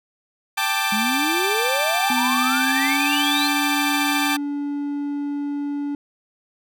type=chord; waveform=15% pulse; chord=G suspended second; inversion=none; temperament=equal with one note detuned; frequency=784 / 880 / 1182.8 Hz; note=G5 / A5 / D6; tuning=0 / 0 / +12 cents; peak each=-18 dBFS; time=0.57-4.37 s; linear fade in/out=10 ms
type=exponential sweep; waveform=sine; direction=up; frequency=204.3 to 4243 Hz; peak=-23 dBFS; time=0.92-3.48 s; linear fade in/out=5 ms
type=tone with pitch glide; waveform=triangle; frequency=250 to 287.2 Hz; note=B3 to D4; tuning=+21 to -39 cents; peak=-21 dBFS; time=2.1-5.95 s; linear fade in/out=2 ms; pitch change=+240 cents; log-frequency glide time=2.38-3.11 s
effects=none

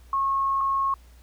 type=tone pair in turn; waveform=sine; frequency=1090 / 1090 Hz; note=C#6 / C#6; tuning=-29 / -29 cents; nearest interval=unison; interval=0 cents; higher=neither; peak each=-21 / -21 dBFS; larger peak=neither; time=0.13-0.61 / 0.61-0.94 s; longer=first; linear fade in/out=2 ms; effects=added 60 Hz sine -48 dBFS peak until 1.22 s + pink hiss -59 dBFS RMS until 1.22 s

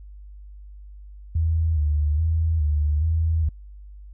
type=tone with vibrato; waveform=sine; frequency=77.8 Hz; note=D#2; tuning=in tune; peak=-18 dBFS; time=1.35-3.49 s; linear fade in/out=5 ms; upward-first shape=square; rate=1.2 Hz; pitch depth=70 cents each way; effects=added 50 Hz sine -39 dBFS peak until 4.13 s

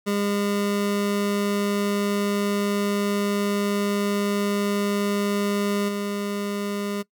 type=tone with level steps; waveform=25% pulse; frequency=203.1 Hz; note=G#3; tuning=38 cents flat; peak=-18 / -22 dBFS; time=0.06-7.03 s; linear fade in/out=20 ms; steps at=5.88 s; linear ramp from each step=10 ms; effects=noise-tail reverb RT60 0.1 s tail -21 dB re dry

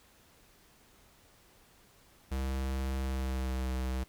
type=tone with pitch glide; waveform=square; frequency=66.2 to 64.46 Hz; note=C2 to C2; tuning=+21 to -25 cents; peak=-32 dBFS; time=2.31-4.04 s; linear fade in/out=10 ms; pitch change=-46 cents; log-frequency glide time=2.98-3.63 s; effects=pink hiss -62 dBFS RMS until 4.08 s

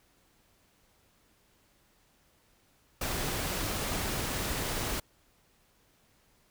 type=noise; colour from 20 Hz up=pink; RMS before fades=-33 dBFS; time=3.01-5 s; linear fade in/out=5 ms; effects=pink hiss -67 dBFS RMS until 6.5 s

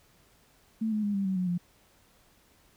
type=tone with pitch steps; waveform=sine; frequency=221.4 / 213 / 204.9 / 197.13 / 189.65 / 182.45 / 175.52 Hz; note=A3 / G#3 / G#3 / G3 / F#3 / F#3 / F3; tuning=+11 / +44 / -23 / +10 / +43 / -24 / +9 cents; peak=-26 dBFS; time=0.81-1.58 s; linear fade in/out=10 ms; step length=110 ms; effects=pink hiss -63 dBFS RMS until 2.76 s

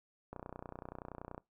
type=click train; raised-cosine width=1 ms; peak=-30 dBFS; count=33; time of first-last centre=0.33-1.379 s; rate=30.5 Hz; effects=noise-tail reverb RT60 0.2 s tail -22 dB re dry

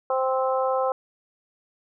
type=harmonic tone; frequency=261.6 Hz; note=C4; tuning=in tune; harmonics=2 / 3 / 4 / 5; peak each=-23 / -27 / -29 / -31 dBFS; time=0.1-0.92 s; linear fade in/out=2 ms; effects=none

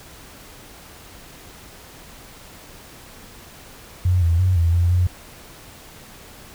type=tone with pitch steps; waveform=sine; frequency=90.5 / 84 / 92.4 / 84 / 86.8 / 89.5 Hz; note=F#2 / E2 / F#2 / E2 / F2 / F2; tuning=-38 / +33 / -2 / +33 / -10 / +43 cents; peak=-14 dBFS; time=4.05-5.07 s; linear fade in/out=5 ms; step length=170 ms; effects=pink hiss -43 dBFS RMS until 6.54 s

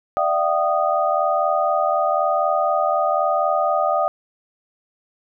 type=tone cluster; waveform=sine; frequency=595 / 676 / 760 / 1237 Hz; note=D5 / E5 / F#5 / D#6; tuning=+22 / +43 / +46 / -10 cents; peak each=-22 dBFS; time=0.17-4.08 s; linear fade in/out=0 ms; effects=none

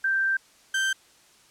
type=tone pair in turn; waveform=sine / 35% pulse; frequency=1569 / 1562.7 Hz; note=G6 / G6; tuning=+1 / -6 cents; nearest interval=unison; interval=7 cents; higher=first; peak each=-21 dBFS; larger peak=neither; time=0.04-0.37 / 0.74-0.93 s; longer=first; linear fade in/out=5 ms; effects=white hiss -57 dBFS RMS until 1.5 s + low-pass 9000 Hz 12 dB/octave

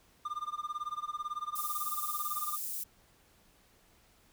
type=tone with tremolo; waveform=triangle; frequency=1204 Hz; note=D6; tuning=43 cents sharp; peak=-30 dBFS; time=0.25-2.57 s; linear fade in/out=5 ms; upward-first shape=sine; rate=18 Hz; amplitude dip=95%
type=high-pass noise; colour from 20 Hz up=white; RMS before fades=-38 dBFS; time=1.55-2.84 s; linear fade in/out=10 ms; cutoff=9400 Hz; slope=12 dB/octave
effects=pink hiss -65 dBFS RMS until 4.32 s

